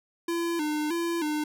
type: tone with vibrato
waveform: square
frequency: 320 Hz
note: D#4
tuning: 49 cents sharp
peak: -27 dBFS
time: 0.28-1.44 s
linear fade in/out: 5 ms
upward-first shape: square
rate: 1.6 Hz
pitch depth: 100 cents each way
effects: none